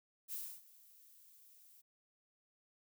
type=noise with ADSR envelope; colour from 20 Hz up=violet; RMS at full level=-42 dBFS; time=0.28-1.82 s; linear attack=49 ms; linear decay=280 ms; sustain=-21 dB; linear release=18 ms; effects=none